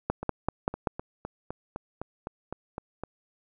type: two click trains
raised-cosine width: 1 ms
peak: -20 / -11 dBFS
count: 12 / 5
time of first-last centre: 0.23-3.036 / 0.1-0.872 s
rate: 3.92 / 5.18 Hz
effects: none